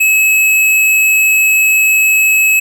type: tone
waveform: square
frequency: 2579 Hz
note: E7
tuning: 39 cents flat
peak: -8 dBFS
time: 0-2.6 s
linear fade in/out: 10 ms
effects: none